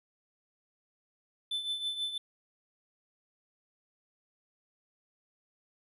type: tone with tremolo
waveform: triangle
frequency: 3520 Hz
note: A7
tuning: in tune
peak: -28 dBFS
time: 1.51-2.18 s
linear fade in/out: 5 ms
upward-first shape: triangle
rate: 6.2 Hz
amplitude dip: 70%
effects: resampled to 32000 Hz